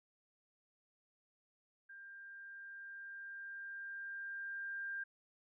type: tone with level ramp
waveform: sine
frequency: 1594 Hz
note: G6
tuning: 28 cents sharp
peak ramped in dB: -51 to -39 dBFS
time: 1.89-5.04 s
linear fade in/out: 10 ms
effects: none